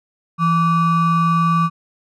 triangle ring-modulated tone, 662 Hz, E5, 7 cents sharp, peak -8 dBFS, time 0.38-1.7 s, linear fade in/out 50 ms, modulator 495 Hz, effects none

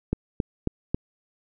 click train, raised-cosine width 3 ms, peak -10 dBFS, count 4, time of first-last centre 0.13-0.945 s, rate 3.68 Hz, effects none

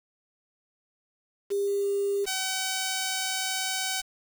sine / 5% pulse tone pair in turn, 400.9 / 759.2 Hz, G4 / F#5, +39 / +44 cents, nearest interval major seventh, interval 1105 cents, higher second, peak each -24 / -16 dBFS, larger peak second, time 1.5-2.26 / 2.26-4.02 s, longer second, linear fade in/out 20 ms, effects 7-bit

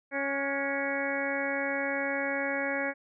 harmonic tone with a mistuned harmonic, 277.2 Hz, C#4, in tune, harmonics 1 / 2 / 3 / 4 / 5 / 6 / 7 / 8, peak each -36 / -33 / -39 / -44 / -40 / -35 / -37 / -36 dBFS, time 0.11-2.94 s, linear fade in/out 50 ms, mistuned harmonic 5, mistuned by +46 cents, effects none

